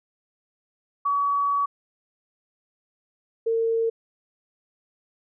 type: tone pair in turn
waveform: sine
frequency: 1134 / 455 Hz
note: C#6 / A#4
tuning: +39 / -42 cents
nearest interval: octave + major third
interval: 1581 cents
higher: first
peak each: -20 dBFS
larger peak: neither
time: 1.05-1.66 / 3.46-3.9 s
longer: first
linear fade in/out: 10 ms
effects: none